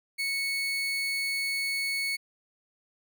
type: tone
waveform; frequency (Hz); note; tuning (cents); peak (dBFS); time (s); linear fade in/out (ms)
30% pulse; 2210; C#7; -6; -25; 0.18-2.17; 20
effects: none